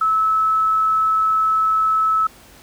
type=tone; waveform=sine; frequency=1301 Hz; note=E6; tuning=23 cents flat; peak=-14 dBFS; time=0.01-2.27 s; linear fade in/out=5 ms; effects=pink hiss -46 dBFS RMS until 2.62 s